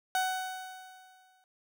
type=tone with exponential decay; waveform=30% pulse; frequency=748 Hz; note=F#5; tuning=19 cents sharp; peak=-23 dBFS; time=0.15-1.44 s; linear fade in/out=1 ms; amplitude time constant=280 ms; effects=none